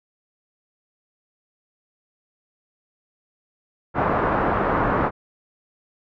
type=low-pass noise; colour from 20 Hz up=white; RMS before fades=-21 dBFS; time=3.94-5.11 s; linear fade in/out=50 ms; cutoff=1300 Hz; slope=24 dB/octave; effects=none